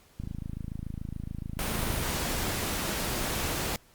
click train, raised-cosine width 5 ms, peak -23 dBFS, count 50, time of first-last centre 0.2-2.015 s, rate 27 Hz
pink noise, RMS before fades -31 dBFS, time 1.59-3.76 s, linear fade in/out 0 ms
effects pink hiss -60 dBFS RMS until 3.94 s + Opus 48 kbps

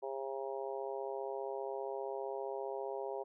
harmonic tone, 135.1 Hz, C#3, 44 cents flat, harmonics 3 / 4 / 5 / 6 / 7, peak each -41 / -43 / -45 / -47 / -48 dBFS, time 0.02-3.24 s, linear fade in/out 20 ms, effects none

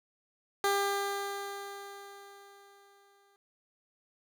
15% pulse tone with exponential decay, 399.4 Hz, G4, 32 cents sharp, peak -19 dBFS, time 0.64-3.36 s, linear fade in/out 1 ms, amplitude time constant 590 ms, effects none

